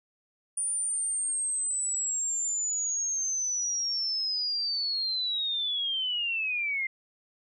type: linear sweep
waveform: sine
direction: down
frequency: 9397 to 2084 Hz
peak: -27 dBFS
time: 0.57-6.87 s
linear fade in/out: 5 ms
effects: none